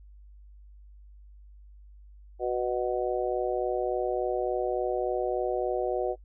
harmonic tone, 123.47 Hz, B2, in tune, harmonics 3 / 4 / 5 / 6, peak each -30 / -31 / -32 / -33 dBFS, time 2.39-6.16 s, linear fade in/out 50 ms, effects noise-tail reverb RT60 0.1 s tail -23 dB re dry + added 50 Hz sine -48 dBFS peak until 6.24 s

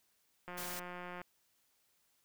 click train, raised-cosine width 0.5 ms, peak -31 dBFS, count 132, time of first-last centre 0.48-1.216 s, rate 178 Hz
white noise, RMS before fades -44 dBFS, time 0.57-0.8 s, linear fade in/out 10 ms
effects white hiss -75 dBFS RMS until 2.24 s

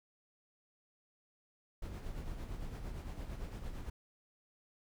brown noise with tremolo, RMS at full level -41 dBFS, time 1.82-3.9 s, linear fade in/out 5 ms, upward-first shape sine, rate 8.8 Hz, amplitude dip 45%, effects none

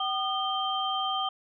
sine tone cluster, 766 / 1218 / 3145 Hz, G5 / D#6 / G7, -40 / -37 / +5 cents, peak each -31 dBFS, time 0-1.29 s, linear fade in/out 5 ms, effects none

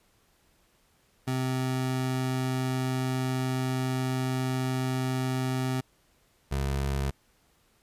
25% pulse tone pair in turn, 129.6 / 68.65 Hz, C3 / C#2, -16 / -16 cents, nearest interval major seventh, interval 1100 cents, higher first, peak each -23 dBFS, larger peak neither, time 1.27-5.81 / 6.51-7.11 s, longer first, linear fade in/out 10 ms, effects pink hiss -66 dBFS RMS until 7.82 s + resampled to 32000 Hz

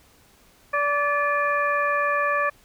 harmonic tone with a mistuned harmonic, 579 Hz, D5, 25 cents flat, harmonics 1 / 2 / 3 / 4, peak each -26 / -23 / -25 / -32 dBFS, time 0.73-2.5 s, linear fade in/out 10 ms, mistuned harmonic 4, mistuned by +66 cents, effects pink hiss -56 dBFS RMS until 2.64 s

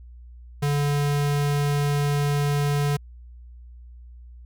square tone, 144.4 Hz, D3, 29 cents flat, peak -21 dBFS, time 0.62-2.97 s, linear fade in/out 10 ms, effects added 60 Hz sine -41 dBFS peak until 4.45 s

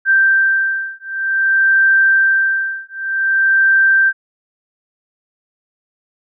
sine beating tone pair, 1568 / 1568.53 Hz, G6 / G6, 0 / +1 cents, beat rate 0.53 Hz, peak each -14 dBFS, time 0.05-4.13 s, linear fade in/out 50 ms, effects none

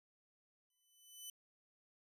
10% pulse tone with exponential growth, 3000 Hz, F#7, 23 cents sharp, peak -37 dBFS, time 0.7-1.3 s, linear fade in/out 2 ms, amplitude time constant 130 ms, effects resampled to 32000 Hz

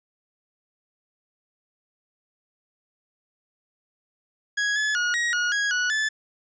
40% pulse tone with pitch steps, 1662 / 1712 / 1444 / 1894 / 1444 / 1652 / 1470 / 1738 Hz, G#6 / A6 / F#6 / A#6 / F#6 / G#6 / F#6 / A6, +1 / -48 / -43 / +27 / -43 / -10 / -12 / -22 cents, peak -21 dBFS, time 4.57-6.09 s, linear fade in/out 10 ms, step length 190 ms, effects resampled to 16000 Hz

